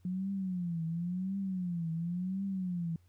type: tone with vibrato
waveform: sine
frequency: 178.8 Hz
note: F3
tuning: 41 cents sharp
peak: -32 dBFS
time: 0.05-2.96 s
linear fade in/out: 2 ms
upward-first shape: triangle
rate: 0.94 Hz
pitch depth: 180 cents each way
effects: added 89 Hz sine -61 dBFS peak until 3.08 s + pink hiss -75 dBFS RMS until 3.08 s